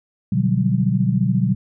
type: chord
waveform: sine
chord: G major seventh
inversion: first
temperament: equal with one note detuned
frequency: 123.47 / 146.83 / 181.71 / 196 Hz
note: B2 / D3 / F#3 / G3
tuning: 0 / 0 / -31 / 0 cents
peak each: -20 / -23 / -20 / -21 dBFS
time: 0.32-1.55 s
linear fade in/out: 5 ms
effects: none